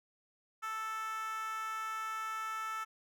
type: tone with high-pass filter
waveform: 10% pulse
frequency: 440 Hz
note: A4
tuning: in tune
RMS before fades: -39 dBFS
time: 0.62-2.85 s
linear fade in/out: 20 ms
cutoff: 1200 Hz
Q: 9.1
effects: none